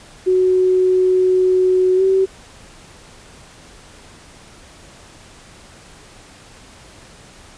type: tone with pitch glide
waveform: sine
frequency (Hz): 370 to 382.2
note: F#4 to G4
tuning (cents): 0 to -44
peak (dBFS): -11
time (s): 0.26-2.26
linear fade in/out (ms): 20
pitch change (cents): +56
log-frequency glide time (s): 1.96-2.02
effects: pink hiss -43 dBFS RMS until 7.57 s + resampled to 22050 Hz